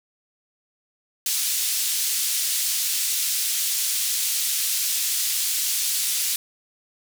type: band-pass noise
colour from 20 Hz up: white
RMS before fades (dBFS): -24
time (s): 1.26-6.36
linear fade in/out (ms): 2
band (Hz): 3400 to 13000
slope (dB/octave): 12
effects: none